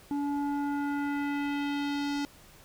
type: tone with low-pass filter sweep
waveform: square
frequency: 285.9 Hz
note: D4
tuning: 46 cents flat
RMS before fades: -31 dBFS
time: 0.11-2.25 s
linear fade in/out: 0 ms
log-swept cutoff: 670 to 5600 Hz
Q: 1.6
effects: pink hiss -55 dBFS RMS until 2.64 s